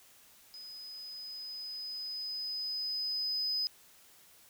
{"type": "tone with level ramp", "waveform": "sine", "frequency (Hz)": 5020, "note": "D#8", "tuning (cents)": 15, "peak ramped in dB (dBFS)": [-45, -28], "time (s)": [0.54, 3.67], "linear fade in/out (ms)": 0, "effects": ["tanh soft clip ceiling -27 dBFS", "white hiss -60 dBFS RMS until 4.49 s"]}